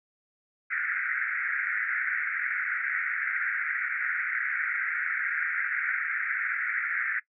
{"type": "band-pass noise", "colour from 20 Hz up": "pink", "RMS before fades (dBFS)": -30, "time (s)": [0.7, 7.2], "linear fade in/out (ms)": 10, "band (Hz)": [1400, 2200], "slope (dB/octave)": 96, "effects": ["noise-tail reverb RT60 0.1 s tail -19 dB re dry"]}